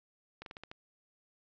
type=slowing click train; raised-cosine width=0.3 ms; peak=-29 dBFS; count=6; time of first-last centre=0.42-0.715 s; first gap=42 ms; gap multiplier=1.17; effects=resampled to 16000 Hz